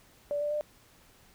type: tone with pitch steps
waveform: sine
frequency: 581 / 589.5 / 598 Hz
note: D5 / D5 / D5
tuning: -19 / +6 / +31 cents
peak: -28 dBFS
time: 0.31-0.61 s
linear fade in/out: 0 ms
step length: 100 ms
effects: pink hiss -60 dBFS RMS until 1.34 s